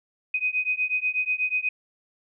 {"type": "beating tone pair", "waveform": "sine", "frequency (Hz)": [2500, 2508.2], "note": ["D#7", "D#7"], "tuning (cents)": [8, 13], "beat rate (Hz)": 8.2, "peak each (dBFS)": -26, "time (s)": [0.34, 1.69], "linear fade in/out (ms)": 5, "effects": []}